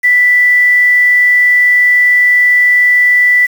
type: tone with quantisation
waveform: sine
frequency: 1975.5 Hz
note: B6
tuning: in tune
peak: -5 dBFS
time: 0.03-3.47 s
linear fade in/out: 20 ms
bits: 5
effects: none